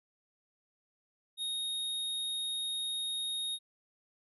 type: tone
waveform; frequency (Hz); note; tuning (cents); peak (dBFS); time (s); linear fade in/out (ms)
square; 3729; A#7; 0; -34; 1.37-3.59; 50
effects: resampled to 32000 Hz